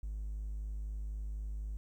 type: tone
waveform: triangle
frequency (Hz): 52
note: G#1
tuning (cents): +3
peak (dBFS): -34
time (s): 0.03-1.77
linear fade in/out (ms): 0
effects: tanh soft clip ceiling -31 dBFS + 12-bit